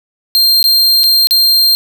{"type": "tone with dropouts", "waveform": "45% pulse", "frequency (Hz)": 4186, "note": "C8", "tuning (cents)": 0, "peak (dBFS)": -6, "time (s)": [0.35, 1.75], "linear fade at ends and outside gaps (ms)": 0, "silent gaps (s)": [[0.628, 0.641], [1.034, 1.039], [1.271, 1.309]], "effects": []}